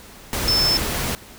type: tone in noise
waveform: sine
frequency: 5274 Hz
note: E8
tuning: in tune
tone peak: -16 dBFS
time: 0.48-0.77 s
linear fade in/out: 0 ms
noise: pink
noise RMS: -24 dBFS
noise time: 0.33-1.15 s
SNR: +5 dB
effects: pink hiss -43 dBFS RMS until 1.38 s